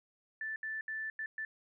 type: tone bursts at uneven times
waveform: sine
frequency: 1760 Hz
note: A6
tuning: in tune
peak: -36 dBFS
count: 5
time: 0.41-0.56 / 0.63-0.81 / 0.88-1.1 / 1.19-1.26 / 1.38-1.45 s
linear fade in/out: 2 ms
effects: none